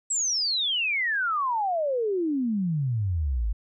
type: exponential sweep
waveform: sine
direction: down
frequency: 7900 to 49 Hz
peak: -23 dBFS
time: 0.1-3.53 s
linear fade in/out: 10 ms
effects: none